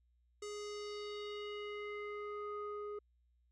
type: tone with low-pass filter sweep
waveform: square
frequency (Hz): 415.3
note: G#4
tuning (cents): 0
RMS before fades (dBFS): -44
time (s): 0.42-2.99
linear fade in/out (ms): 5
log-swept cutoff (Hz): 7300 to 920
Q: 2.7
effects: added 60 Hz sine -70 dBFS peak until 3.51 s